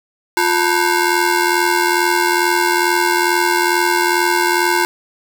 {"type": "ring-modulated tone", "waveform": "20% pulse", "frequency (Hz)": 622.3, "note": "D#5", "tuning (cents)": 0, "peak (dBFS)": -5, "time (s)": [0.37, 4.85], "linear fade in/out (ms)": 0, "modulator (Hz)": 270, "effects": []}